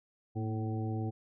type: harmonic tone with a mistuned harmonic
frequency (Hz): 109.2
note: A2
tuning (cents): -13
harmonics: 1 / 2 / 3 / 4 / 5 / 7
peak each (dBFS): -33 / -40 / -40 / -45 / -52 / -45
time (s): 0.35-1.11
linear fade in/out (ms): 20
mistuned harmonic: 2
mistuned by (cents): +70
effects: none